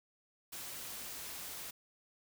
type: noise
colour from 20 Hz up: white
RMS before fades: -45 dBFS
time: 0.52-1.71 s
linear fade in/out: 10 ms
effects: none